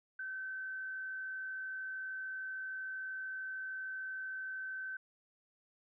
sine tone with frequency modulation, 1536 Hz, G6, 36 cents flat, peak -39 dBFS, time 0.19-4.97 s, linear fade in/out 5 ms, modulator 53.1 Hz, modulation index 0.3, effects none

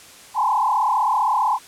sine tone with frequency modulation, 932.3 Hz, A#5, in tune, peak -16 dBFS, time 0.34-1.59 s, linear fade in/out 50 ms, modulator 35.5 Hz, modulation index 3.3, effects white hiss -44 dBFS RMS until 1.67 s + low-pass 10000 Hz 12 dB/octave

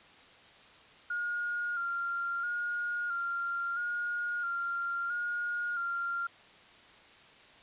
sine tone with vibrato, 1409 Hz, F6, 15 cents sharp, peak -31 dBFS, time 1.1-6.27 s, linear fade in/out 5 ms, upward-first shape square, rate 0.75 Hz, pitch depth 27 cents each way, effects white hiss -56 dBFS RMS until 7.62 s + resampled to 8000 Hz

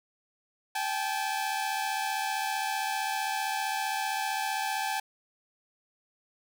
sawtooth tone pair together, 784 / 859.4 Hz, G5 / A5, 0 / -41 cents, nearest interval major second, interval 159 cents, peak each -28 dBFS, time 0.75-5 s, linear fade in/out 5 ms, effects none

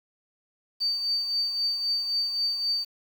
sine tone with tremolo, 4600 Hz, D8, 37 cents flat, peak -22 dBFS, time 0.8-2.85 s, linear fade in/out 20 ms, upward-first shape triangle, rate 3.8 Hz, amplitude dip 55%, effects 8-bit

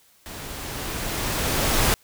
pink noise with level ramp, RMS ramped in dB -37 to -19 dBFS, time 0.26-1.94 s, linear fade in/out 0 ms, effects white hiss -58 dBFS RMS until 2.03 s

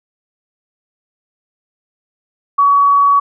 sine tone, 1130 Hz, C#6, 33 cents sharp, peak -7 dBFS, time 2.58-3.2 s, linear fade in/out 10 ms, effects none

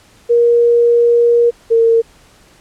sine tone pair in turn, 472.9 / 457.6 Hz, A#4 / A#4, +25 / -32 cents, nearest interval minor second, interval 57 cents, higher first, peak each -7 dBFS, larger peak neither, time 0.29-1.51 / 1.7-2.02 s, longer first, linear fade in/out 20 ms, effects pink hiss -47 dBFS RMS until 2.6 s + low-pass 10000 Hz 12 dB/octave

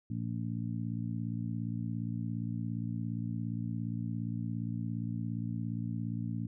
harmonic tone, 57.3 Hz, A#1, 29 cents flat, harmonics 2 / 3 / 4 / 5, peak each -36 / -39 / -39 / -44 dBFS, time 0.1-6.47 s, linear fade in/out 5 ms, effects none

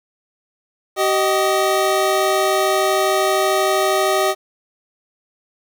25% pulse tone pair together, 383.9 / 622.3 Hz, G4 / D#5, -36 / 0 cents, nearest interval minor sixth, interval 836 cents, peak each -14 dBFS, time 0.96-4.35 s, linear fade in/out 50 ms, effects 8-bit

